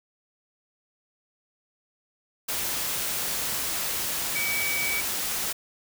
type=tone in noise; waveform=sine; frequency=2281 Hz; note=C#7; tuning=49 cents sharp; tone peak=-27 dBFS; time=4.35-5.01 s; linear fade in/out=10 ms; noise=white; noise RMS=-29 dBFS; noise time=2.48-5.53 s; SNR=-1 dB; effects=none